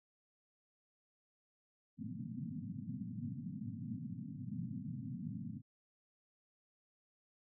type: band-pass noise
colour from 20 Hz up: white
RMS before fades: -44 dBFS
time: 1.97-5.62 s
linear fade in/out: 50 ms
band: 100 to 260 Hz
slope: 96 dB/octave
effects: none